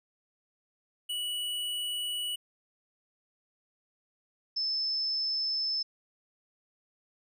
square / sine tone pair in turn, 2942 / 5255 Hz, F#7 / E8, -11 / -6 cents, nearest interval minor seventh, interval 1005 cents, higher second, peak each -32 / -28 dBFS, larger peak second, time 1.09-2.36 / 4.56-5.83 s, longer neither, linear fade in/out 10 ms, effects none

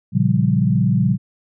sine chord, G half-diminished seventh, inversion first, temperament equal, 116.54 / 138.59 / 174.61 / 196 Hz, Bb2 / Db3 / F3 / G3, 0 / 0 / 0 / 0 cents, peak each -19 dBFS, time 0.12-1.18 s, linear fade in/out 50 ms, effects none

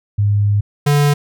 sine / square tone pair in turn, 102.6 / 145.1 Hz, G#2 / D3, -21 / -21 cents, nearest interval tritone, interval 600 cents, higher second, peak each -11 dBFS, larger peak neither, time 0.18-0.61 / 0.86-1.14 s, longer first, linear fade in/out 10 ms, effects none

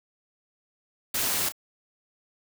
white noise with echo, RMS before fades -27 dBFS, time 1.14-1.49 s, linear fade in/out 5 ms, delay 32 ms, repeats 1, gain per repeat -11 dB, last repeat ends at 1.522 s, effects none

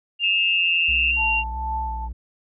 sine tone with pitch glide, 2800 to 2765 Hz, F7 to F7, +4 to -18 cents, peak -19 dBFS, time 0.19-1.44 s, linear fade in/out 50 ms, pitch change -22 cents, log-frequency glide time 0.32-1.04 s
sine tone, 2607 Hz, E7, 20 cents flat, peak -21 dBFS, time 0.23-1.12 s, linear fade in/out 10 ms
triangle tone with vibrato, 61.74 Hz, B1, in tune, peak -26 dBFS, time 0.88-2.13 s, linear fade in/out 10 ms, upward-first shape square, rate 1.5 Hz, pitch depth 71 cents each way
sine tone with tremolo, 880 Hz, A5, in tune, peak -23 dBFS, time 1.16-2.09 s, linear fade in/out 50 ms, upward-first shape triangle, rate 2.1 Hz, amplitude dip 60%
effects none

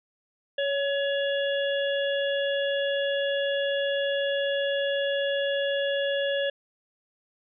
harmonic tone with a mistuned harmonic, 564 Hz, C#5, 30 cents sharp, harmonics 1 / 3 / 5 / 6, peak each -25 / -32 / -36 / -35 dBFS, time 0.58-6.5 s, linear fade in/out 5 ms, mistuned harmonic 1, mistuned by -18 cents, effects none

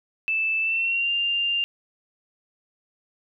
sine tone with pitch glide, 2637 to 2794 Hz, E7 to F7, 0 to 0 cents, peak -21 dBFS, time 0.28-1.64 s, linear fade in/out 0 ms, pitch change +100 cents, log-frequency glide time 0.61-1.11 s, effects none

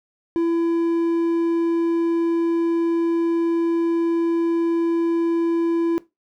triangle tone, 335.2 Hz, E4, 29 cents sharp, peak -15 dBFS, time 0.36-5.98 s, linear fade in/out 0 ms, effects noise-tail reverb RT60 0.2 s tail -18 dB re dry

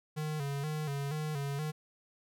square tone with vibrato, 146.83 Hz, D3, in tune, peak -34 dBFS, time 0.16-1.72 s, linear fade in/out 20 ms, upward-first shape square, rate 2.1 Hz, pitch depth 77 cents each way, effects none

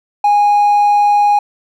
triangle tone, 824 Hz, G#5, 14 cents flat, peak -5 dBFS, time 0.24-1.39 s, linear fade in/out 5 ms, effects tanh soft clip ceiling -2 dBFS

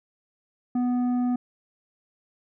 triangle tone with tanh clipping, 246.9 Hz, B3, in tune, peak -23 dBFS, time 0.75-1.36 s, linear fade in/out 5 ms, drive 12 dB, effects none

